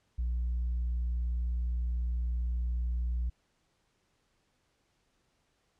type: tone with tanh clipping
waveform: triangle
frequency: 59.8 Hz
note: A#1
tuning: 45 cents sharp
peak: -29 dBFS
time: 0.18-3.3 s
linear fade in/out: 10 ms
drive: 6 dB
effects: pink hiss -74 dBFS RMS until 5.79 s + low-pass 8000 Hz 12 dB/octave

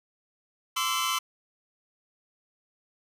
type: tone cluster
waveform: sawtooth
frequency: 1038 / 1152 / 1328 / 3011 / 3132 Hz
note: C6 / D6 / E6 / F#7 / G7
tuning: -14 / -34 / +12 / +30 / -2 cents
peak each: -27 / -29 / -28 / -29 / -34 dBFS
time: 0.76-1.19 s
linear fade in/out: 10 ms
effects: resampled to 32000 Hz + 9-bit

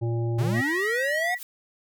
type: harmonic tone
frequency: 116.54 Hz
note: A#2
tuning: in tune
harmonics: 1 / 3 / 5 / 7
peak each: -24 / -31 / -40 / -42 dBFS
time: 0.01-0.62 s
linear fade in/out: 20 ms
type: linear sweep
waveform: square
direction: up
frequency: 108.9 to 740 Hz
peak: -27 dBFS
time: 0.38-1.35 s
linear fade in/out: 10 ms
type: tone with pitch glide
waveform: sine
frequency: 1909 to 1945.7 Hz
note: A#6 to B6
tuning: +41 to -26 cents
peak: -25 dBFS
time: 0.53-1.39 s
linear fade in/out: 50 ms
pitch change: +33 cents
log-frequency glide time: 1.15-1.24 s
type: noise with exponential growth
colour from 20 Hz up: blue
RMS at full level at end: -34 dBFS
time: 1.3-1.43 s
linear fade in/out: 1 ms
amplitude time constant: 27 ms
effects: none

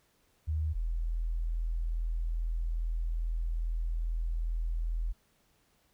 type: tone pair in turn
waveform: sine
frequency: 77.78 / 41.2 Hz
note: D#2 / E1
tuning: 0 / 0 cents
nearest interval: major seventh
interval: 1100 cents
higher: first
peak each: -28 / -29 dBFS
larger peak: first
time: 0.47-0.74 / 0.74-5.13 s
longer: second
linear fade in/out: 20 ms
effects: pink hiss -70 dBFS RMS until 5.93 s

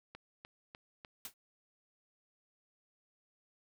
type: click train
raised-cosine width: 0.3 ms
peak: -32 dBFS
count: 4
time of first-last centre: 0.15-1.048 s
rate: 3.34 Hz
type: noise with exponential decay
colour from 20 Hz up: white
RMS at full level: -39 dBFS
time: 1.25-1.34 s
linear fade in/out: 2 ms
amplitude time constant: 19 ms
effects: none

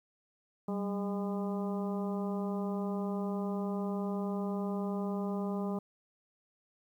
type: harmonic tone with a mistuned harmonic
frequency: 203.3 Hz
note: G#3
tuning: 37 cents flat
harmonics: 1 / 2 / 3 / 4 / 5 / 6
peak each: -33 / -39 / -43 / -45 / -47 / -49 dBFS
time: 0.68-5.79 s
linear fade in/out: 5 ms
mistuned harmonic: 1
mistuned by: -76 cents
effects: 11-bit

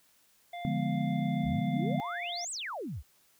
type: harmonic tone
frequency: 698.5 Hz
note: F5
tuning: in tune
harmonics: 1 / 3 / 5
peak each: -38 / -46 / -51 dBFS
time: 0.53-2.45 s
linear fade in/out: 5 ms
type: chord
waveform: sine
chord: D diminished seventh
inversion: none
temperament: equal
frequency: 146.83 / 174.61 / 207.7 / 246.9 Hz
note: D3 / F3 / Ab3 / Cb4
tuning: 0 / 0 / 0 / 0 cents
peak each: -33 / -34 / -33 / -34 dBFS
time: 0.65-2 s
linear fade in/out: 0 ms
type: exponential two-way sweep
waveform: sine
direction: up then down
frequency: 55 to 8450 to 55 Hz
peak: -35 dBFS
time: 1.43-3.03 s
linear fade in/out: 50 ms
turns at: 2.51 s
effects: white hiss -66 dBFS RMS until 3.39 s

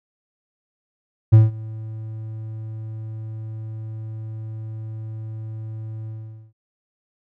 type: tone with ADSR envelope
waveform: triangle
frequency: 110 Hz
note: A2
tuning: in tune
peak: -3 dBFS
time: 1.32-6.53 s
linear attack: 17 ms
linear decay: 170 ms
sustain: -24 dB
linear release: 450 ms
effects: none

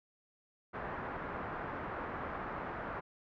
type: low-pass noise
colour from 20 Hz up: white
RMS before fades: -41 dBFS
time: 0.73-3.01 s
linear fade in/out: 20 ms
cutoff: 1500 Hz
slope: 24 dB/octave
effects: none

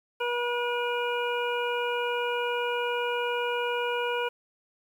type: harmonic tone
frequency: 482.5 Hz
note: B4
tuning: 40 cents flat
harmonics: 1 / 2 / 3 / 5 / 6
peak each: -29 / -32 / -34 / -36 / -37 dBFS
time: 0.2-4.29 s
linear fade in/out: 10 ms
effects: 9-bit

